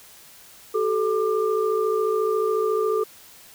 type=tone cluster; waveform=sine; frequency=382 / 436.1 / 1193 Hz; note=G4 / A4 / D6; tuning=-45 / -15 / +27 cents; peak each=-26 / -21 / -28 dBFS; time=0.74-3.04 s; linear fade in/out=10 ms; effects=white hiss -48 dBFS RMS until 3.54 s